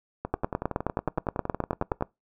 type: two click trains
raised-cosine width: 1 ms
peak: -16 / -11 dBFS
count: 20 / 17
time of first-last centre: 0.25-2.009 / 0.34-2.024 s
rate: 10.8 / 9.5 Hz
effects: noise-tail reverb RT60 0.2 s tail -23 dB re dry